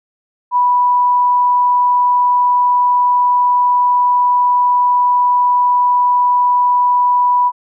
sine tone, 984 Hz, B5, 7 cents flat, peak -9 dBFS, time 0.51-7.52 s, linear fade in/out 50 ms, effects none

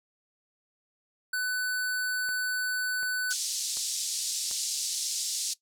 square tone, 1500 Hz, F#6, 23 cents sharp, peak -28 dBFS, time 1.33-3.33 s, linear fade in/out 5 ms
click train, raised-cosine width 0.5 ms, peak -31 dBFS, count 4, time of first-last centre 2.29-4.512 s, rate 1.35 Hz
pink band-pass noise, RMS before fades -32 dBFS, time 3.3-5.54 s, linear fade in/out 10 ms, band 4400 to 9400 Hz, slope 24 dB/octave
effects noise-tail reverb RT60 0.1 s tail -18 dB re dry

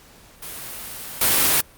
white noise with level steps, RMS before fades -34 / -17 dBFS, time 0.42-1.61 s, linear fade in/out 5 ms, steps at 1.21 s, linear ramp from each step 5 ms, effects pink hiss -49 dBFS RMS until 1.77 s + Opus 48 kbps

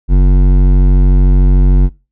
triangle tone with hard clipping, 46.71 Hz, F#1, 17 cents sharp, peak -6 dBFS, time 0.08-1.9 s, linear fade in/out 50 ms, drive 16 dB, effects noise-tail reverb RT60 0.3 s tail -24 dB re dry

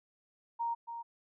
sine tone with echo, 932.3 Hz, A#5, in tune, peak -31 dBFS, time 0.59-0.75 s, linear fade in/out 20 ms, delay 280 ms, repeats 1, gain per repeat -8 dB, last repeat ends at 1.03 s, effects none

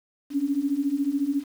sine beating tone pair, 272.2 / 286.2 Hz, C#4 / D4, -31 / -45 cents, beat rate 14 Hz, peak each -27 / -24 dBFS, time 0.3-1.44 s, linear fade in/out 50 ms, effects 8-bit

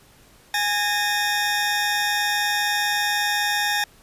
20% pulse tone pair together, 828.1 / 1824 Hz, G#5 / A#6, -5 / -38 cents, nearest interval octave + major second, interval 1367 cents, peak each -18 dBFS, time 0.54-3.84 s, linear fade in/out 2 ms, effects pink hiss -53 dBFS RMS until 4.02 s + resampled to 32000 Hz

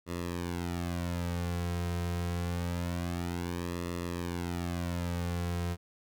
sawtooth tone with flanger, 87 Hz, F2, 6 cents flat, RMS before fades -34 dBFS, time 0.06-5.77 s, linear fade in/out 50 ms, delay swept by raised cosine 1.3 to 3.5 ms, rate 0.26 Hz, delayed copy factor -0.9, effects none

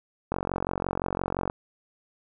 click train, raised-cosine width 1 ms, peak -13 dBFS, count 55, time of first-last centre 0.32-1.499 s, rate 45.8 Hz, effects none

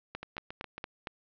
two click trains, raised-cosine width 0.3 ms, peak -20 / -24 dBFS, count 5 / 5, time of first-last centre 0.15-1.072 / 0.23-0.78 s, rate 4.34 / 7.27 Hz, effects low-pass 4000 Hz 12 dB/octave

